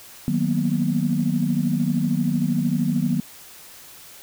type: chord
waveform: sine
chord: B major seventh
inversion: first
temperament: equal with one note detuned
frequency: 155.56 / 185 / 233.1 / 246.1 Hz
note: D#3 / F#3 / A#3 / B3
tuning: 0 / 0 / 0 / -6 cents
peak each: -24 dBFS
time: 0.28-3.2 s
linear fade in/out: 0 ms
effects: tanh soft clip ceiling -8 dBFS + white hiss -44 dBFS RMS until 4.22 s